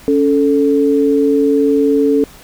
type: tone pair together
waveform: sine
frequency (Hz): 279.5 / 440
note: C#4 / A4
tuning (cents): +14 / 0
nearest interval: minor sixth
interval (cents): 786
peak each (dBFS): -12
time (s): 0.08-2.24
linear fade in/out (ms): 0
effects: pink hiss -40 dBFS RMS until 2.43 s